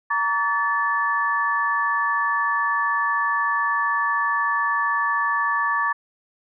sine tone cluster, 929 / 1142 / 1745 Hz, A#5 / D6 / A6, -6 / -49 / -15 cents, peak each -27 / -22 / -23 dBFS, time 0.1-5.93 s, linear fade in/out 10 ms, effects none

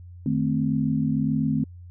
sine chord, A diminished, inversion second, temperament equal with one note detuned, 152.89 / 220 / 261.6 Hz, Eb3 / A3 / C4, -30 / 0 / 0 cents, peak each -25 dBFS, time 0.26-1.64 s, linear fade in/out 2 ms, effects added 88 Hz sine -40 dBFS peak until 1.9 s

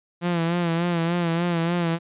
sawtooth tone with vibrato, 170.4 Hz, F3, 42 cents flat, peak -17 dBFS, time 0.21-1.99 s, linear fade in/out 50 ms, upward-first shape sine, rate 3.4 Hz, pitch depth 57 cents each way, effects resampled to 8000 Hz

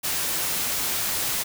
white noise, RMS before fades -26 dBFS, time 0.03-1.44 s, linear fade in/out 20 ms, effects none

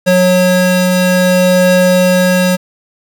square tone pair together, 182.3 / 546.3 Hz, F#3 / C#5, -25 / -25 cents, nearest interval octave + perfect fifth, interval 1900 cents, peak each -11 dBFS, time 0.06-2.57 s, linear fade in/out 20 ms, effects none

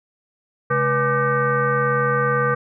sine tone with frequency modulation, 836 Hz, G#5, 11 cents sharp, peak -16 dBFS, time 0.7-2.55 s, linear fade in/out 10 ms, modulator 350 Hz, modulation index 2.2, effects none

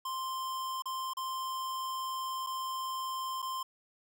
square tone with dropouts, 1046.5 Hz, C6, in tune, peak -35 dBFS, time 0.05-3.63 s, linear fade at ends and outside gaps 5 ms, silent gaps 0.822-0.856 / 1.135-1.169 / 2.465-2.469 / 3.42-3.425 s, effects none

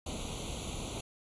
pink noise with comb filter, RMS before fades -39 dBFS, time 0.06-1.01 s, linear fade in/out 5 ms, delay 0.29 ms, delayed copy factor +1, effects resampled to 24000 Hz

